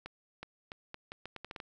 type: accelerating click train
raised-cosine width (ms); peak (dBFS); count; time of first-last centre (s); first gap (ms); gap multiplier
0.3; -26; 11; 0.06-1.602; 370; 0.78
effects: none